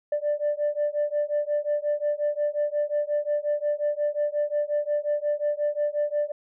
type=beating tone pair; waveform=sine; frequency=587.3 / 592.9 Hz; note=D5 / D5; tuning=0 / +16 cents; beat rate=5.6 Hz; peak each=-25 dBFS; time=0.12-6.32 s; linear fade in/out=5 ms; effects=tanh soft clip ceiling -18 dBFS